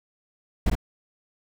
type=noise with echo; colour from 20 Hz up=brown; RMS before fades=-20 dBFS; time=0.66-0.7 s; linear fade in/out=5 ms; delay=53 ms; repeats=1; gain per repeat=-3 dB; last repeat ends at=0.753 s; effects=none